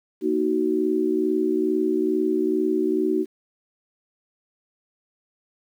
sine chord, D# minor, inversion second, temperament just, 233.3 / 311.1 / 373.4 Hz, A#3 / D#4 / F#4, +2 / 0 / +16 cents, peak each -28 / -23 / -22 dBFS, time 0.21-3.26 s, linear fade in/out 50 ms, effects 9-bit

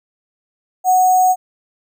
sine tone with sample-and-hold, 740 Hz, F#5, in tune, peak -9 dBFS, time 0.84-1.36 s, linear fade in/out 50 ms, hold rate 7350 Hz, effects none

